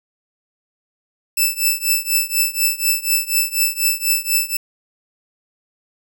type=tone with tremolo; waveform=5% pulse; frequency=2637 Hz; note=E7; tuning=in tune; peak=-3 dBFS; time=1.37-4.57 s; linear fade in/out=5 ms; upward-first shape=triangle; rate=4.1 Hz; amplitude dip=95%; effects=none